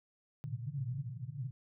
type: band-pass noise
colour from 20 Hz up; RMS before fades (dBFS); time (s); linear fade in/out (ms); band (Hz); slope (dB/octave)
white; -40; 0.44-1.51; 0; 110 to 150; 96
effects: none